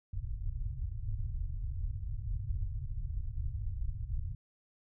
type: low-pass noise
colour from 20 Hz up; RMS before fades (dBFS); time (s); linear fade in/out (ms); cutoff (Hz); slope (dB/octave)
pink; -36; 0.13-4.35; 5; 120; 48
effects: none